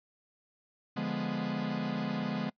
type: chord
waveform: 45% pulse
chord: D diminished seventh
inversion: none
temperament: equal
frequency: 146.83 / 174.61 / 207.7 / 246.9 Hz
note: D3 / F3 / Ab3 / Cb4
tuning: 0 / 0 / 0 / 0 cents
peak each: -40 / -38 / -35 / -37 dBFS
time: 0.96-2.5 s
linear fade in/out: 10 ms
effects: noise-tail reverb RT60 0.1 s tail -22 dB re dry + resampled to 11025 Hz